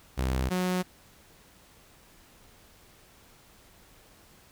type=tone pair in turn; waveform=sawtooth; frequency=64.7 / 182.48 Hz; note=C2 / F#3; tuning=-19 / -24 cents; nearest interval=octave + tritone; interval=1795 cents; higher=second; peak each=-22 dBFS; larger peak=neither; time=0.17-0.5 / 0.5-0.83 s; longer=neither; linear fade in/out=20 ms; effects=pink hiss -57 dBFS RMS until 4.51 s